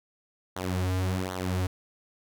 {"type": "tone with flanger", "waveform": "sawtooth", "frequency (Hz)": 92.5, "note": "F#2", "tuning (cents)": 0, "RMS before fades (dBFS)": -29, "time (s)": [0.56, 1.67], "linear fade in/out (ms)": 5, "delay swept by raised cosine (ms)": [0.39, 5.39], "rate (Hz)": 1.3, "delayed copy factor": -0.8, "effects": []}